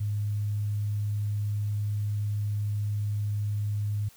sine tone, 103.83 Hz, G#2, in tune, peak -26 dBFS, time 0-4.09 s, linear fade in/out 10 ms, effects white hiss -56 dBFS RMS until 4.16 s

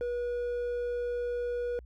sine tone with hard clipping, 484 Hz, B4, 35 cents flat, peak -31 dBFS, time 0.01-1.79 s, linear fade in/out 0 ms, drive 3 dB, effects added 60 Hz sine -47 dBFS peak until 1.85 s

